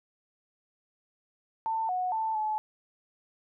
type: tone with pitch steps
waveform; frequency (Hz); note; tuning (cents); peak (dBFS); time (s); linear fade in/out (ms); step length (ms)
sine; 893 / 733 / 885 / 860; A5 / F#5 / A5 / A5; +25 / -16 / +10 / -40; -27; 1.66-2.58; 0; 230
effects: none